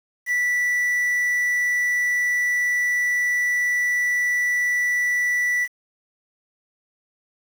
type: tone with quantisation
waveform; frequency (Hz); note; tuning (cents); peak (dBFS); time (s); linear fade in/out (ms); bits
triangle; 1963; B6; -11; -17; 0.26-5.68; 50; 7
effects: none